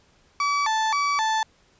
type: tone with vibrato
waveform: 35% pulse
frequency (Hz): 1003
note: B5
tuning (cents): +26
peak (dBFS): -19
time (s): 0.4-1.43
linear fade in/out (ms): 2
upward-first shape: square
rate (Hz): 1.9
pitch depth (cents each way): 230
effects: pink hiss -60 dBFS RMS until 1.79 s + resampled to 16000 Hz